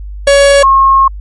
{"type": "tone pair in turn", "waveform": ["45% pulse", "sine"], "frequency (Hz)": [561, 1080], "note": ["C#5", "C#6"], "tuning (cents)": [21, -45], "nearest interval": "major seventh", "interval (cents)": 1134, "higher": "second", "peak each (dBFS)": -3, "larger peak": "neither", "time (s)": [[0.27, 0.63], [0.63, 1.08]], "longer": "second", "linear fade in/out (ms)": 5, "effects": ["added 50 Hz sine -21 dBFS peak until 1.2 s", "MP3 48 kbps"]}